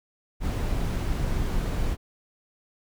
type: noise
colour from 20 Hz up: brown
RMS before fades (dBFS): -26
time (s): 0.4-1.97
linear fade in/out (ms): 50
effects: none